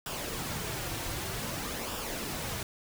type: noise with flanger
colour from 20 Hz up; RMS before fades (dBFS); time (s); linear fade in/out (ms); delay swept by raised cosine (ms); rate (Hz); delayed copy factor
pink; -36; 0.06-2.63; 2; 0.47 to 4.87; 0.53; -0.5
effects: none